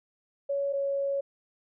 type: tone pair in turn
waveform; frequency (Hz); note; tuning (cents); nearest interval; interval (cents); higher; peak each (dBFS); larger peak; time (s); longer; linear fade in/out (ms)
sine; 560 / 555.8; C#5 / C#5; +18 / +4; unison; 14; first; -26; neither; 0.49-0.73 / 0.73-1.21; second; 10
effects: none